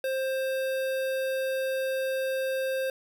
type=tone with notch filter; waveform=square; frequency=528 Hz; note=C5; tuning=16 cents sharp; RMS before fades=-29 dBFS; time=0.04-2.9 s; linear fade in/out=2 ms; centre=6700 Hz; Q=1.2; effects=none